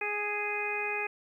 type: harmonic tone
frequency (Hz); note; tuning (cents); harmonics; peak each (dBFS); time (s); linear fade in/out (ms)
415.3; G#4; 0; 1 / 2 / 3 / 4 / 5 / 6; -37 / -38 / -43 / -40 / -38 / -33; 0.01-1.07; 5
effects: 11-bit